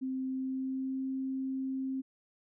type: tone with pitch glide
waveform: sine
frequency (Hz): 261.6 to 264.9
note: C4 to C4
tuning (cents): 0 to +22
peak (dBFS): -32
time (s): 0.01-2.02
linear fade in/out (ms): 20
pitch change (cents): +22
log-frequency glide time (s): 0.26-1.05
effects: none